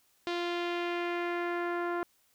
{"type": "tone with low-pass filter sweep", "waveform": "sawtooth", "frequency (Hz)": 347.7, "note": "F4", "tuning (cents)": -8, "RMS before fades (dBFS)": -33, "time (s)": [0.27, 2.03], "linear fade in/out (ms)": 0, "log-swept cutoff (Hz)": [3900, 1400], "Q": 1.8, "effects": ["white hiss -69 dBFS RMS until 2.34 s"]}